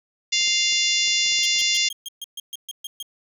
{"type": "harmonic tone", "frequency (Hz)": 698.5, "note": "F5", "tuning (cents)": 0, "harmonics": [3, 4, 5, 6, 7, 8, 9, 10], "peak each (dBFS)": [-27, -25, -24, -30, -26, -27, -31, -29], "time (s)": [0.32, 1.89], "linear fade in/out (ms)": 10}
{"type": "clicks", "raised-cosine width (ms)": 1, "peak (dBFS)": -33, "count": 9, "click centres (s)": [0.412, 0.478, 0.725, 1.078, 1.263, 1.322, 1.388, 1.562, 1.618]}
{"type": "tone bursts", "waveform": "sawtooth", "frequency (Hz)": 3230, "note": "G#7", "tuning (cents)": -49, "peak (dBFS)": -27, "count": 11, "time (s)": [1.43, 3.027], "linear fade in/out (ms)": 2, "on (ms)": 27, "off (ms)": 130}
{"effects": []}